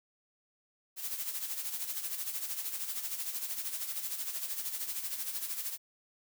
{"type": "noise with tremolo", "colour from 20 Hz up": "blue", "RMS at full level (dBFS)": -35, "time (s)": [0.96, 5.78], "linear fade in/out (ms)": 50, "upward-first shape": "sine", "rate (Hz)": 13, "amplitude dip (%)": 60, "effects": []}